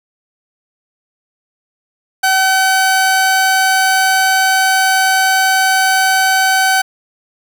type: tone pair together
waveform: 45% pulse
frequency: 761.5 / 1523 Hz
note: F#5 / F#6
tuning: +50 / +50 cents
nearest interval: octave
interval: 1200 cents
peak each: -13 dBFS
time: 2.23-6.82 s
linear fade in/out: 10 ms
effects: none